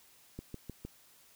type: click train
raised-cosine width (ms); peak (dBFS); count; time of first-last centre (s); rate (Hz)
3; -28; 4; 0.39-0.85; 6.52
effects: white hiss -62 dBFS RMS until 1.35 s